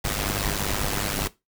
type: noise with amplitude modulation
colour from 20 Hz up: pink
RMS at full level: -23 dBFS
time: 0.04-1.28 s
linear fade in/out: 10 ms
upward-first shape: sine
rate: 101 Hz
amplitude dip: 80%
effects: noise-tail reverb RT60 0.2 s tail -17 dB re dry